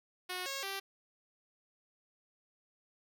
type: tone with pitch steps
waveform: 5% pulse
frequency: 364.7 / 546 / 391.1 Hz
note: F#4 / C#5 / G4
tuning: -25 / -26 / -4 cents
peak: -26 dBFS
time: 0.29-0.8 s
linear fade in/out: 10 ms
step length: 170 ms
effects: none